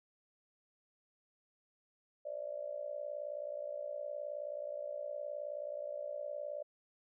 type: tone with amplitude modulation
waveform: sine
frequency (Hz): 587.3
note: D5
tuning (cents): 0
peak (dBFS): -35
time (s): 2.25-6.63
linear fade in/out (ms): 10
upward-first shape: sine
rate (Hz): 59.1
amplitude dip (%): 85
effects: none